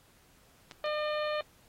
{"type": "clicks", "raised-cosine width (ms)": 0.2, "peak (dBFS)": [-26, -33], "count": 2, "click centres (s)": [0.712, 0.719]}
{"type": "harmonic tone", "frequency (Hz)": 604, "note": "D5", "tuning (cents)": 48, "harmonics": [1, 2, 3, 4, 5, 6, 7], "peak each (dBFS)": [-31, -37, -41, -43, -45, -47, -48], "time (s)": [0.84, 1.41], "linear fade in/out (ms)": 2}
{"effects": ["pink hiss -63 dBFS RMS until 1.68 s", "AAC 48 kbps"]}